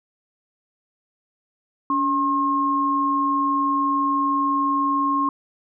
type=tone pair together; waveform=sine; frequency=283.9 / 1073 Hz; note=C#4 / C6; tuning=+41 / +43 cents; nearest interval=octave + major seventh; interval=2302 cents; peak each=-24 / -19 dBFS; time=1.9-5.29 s; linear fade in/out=2 ms; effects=none